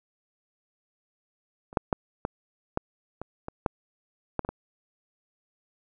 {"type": "clicks", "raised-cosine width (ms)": 1, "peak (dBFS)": [-30, -7, -9, -13, -11, -21, -20, -9, -11, -20, -17], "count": 11, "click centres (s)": [1.729, 1.772, 1.928, 2.251, 2.774, 3.216, 3.484, 3.662, 4.393, 4.449, 4.49], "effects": []}